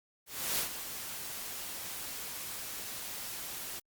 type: noise with ADSR envelope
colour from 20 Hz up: white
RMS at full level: -31 dBFS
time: 0.26-3.8 s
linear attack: 320 ms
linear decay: 110 ms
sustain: -10 dB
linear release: 18 ms
effects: Opus 48 kbps